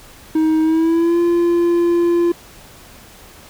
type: tone with pitch glide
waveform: triangle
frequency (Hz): 315.6 to 344.2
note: D#4 to F4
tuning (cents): +25 to -25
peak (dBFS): -10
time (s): 0.35-2.32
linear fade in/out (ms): 5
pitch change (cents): +150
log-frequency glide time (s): 0.62-1.19
effects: pink hiss -42 dBFS RMS until 3.49 s